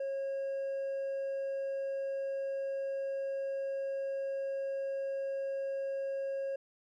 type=tone with hard clipping; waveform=sine; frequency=545 Hz; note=C#5; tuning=29 cents flat; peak=-34 dBFS; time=0-6.56 s; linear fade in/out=5 ms; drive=2 dB; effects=none